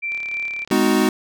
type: tone with tremolo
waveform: sine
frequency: 2349 Hz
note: D7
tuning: in tune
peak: -22 dBFS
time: 0.02-0.65 s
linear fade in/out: 20 ms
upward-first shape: square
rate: 3.3 Hz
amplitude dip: 25%
type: click train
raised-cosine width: 0.2 ms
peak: -22 dBFS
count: 24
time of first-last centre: 0.12-0.759 s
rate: 36 Hz
type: chord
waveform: square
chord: G# minor seventh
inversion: none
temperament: equal with one note detuned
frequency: 207.7 / 253.2 / 311.1 / 370 Hz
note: G#3 / B3 / D#4 / F#4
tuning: 0 / +43 / 0 / 0 cents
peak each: -21 dBFS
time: 0.71-1.09 s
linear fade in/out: 2 ms
effects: none